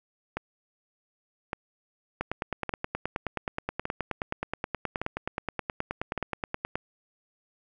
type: two click trains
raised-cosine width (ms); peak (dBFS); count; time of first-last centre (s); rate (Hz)
0.5; -14 / -15; 44 / 6; 2.21-6.755 / 0.37-6.177; 9.46 / 0.861
effects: none